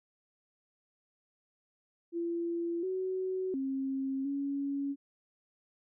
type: tone with pitch steps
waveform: sine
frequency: 339.9 / 374.2 / 268.5 / 279.6 Hz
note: F4 / F#4 / C4 / C#4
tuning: -47 / +20 / +45 / +15 cents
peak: -31 dBFS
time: 2.12-4.96 s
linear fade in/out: 50 ms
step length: 710 ms
effects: none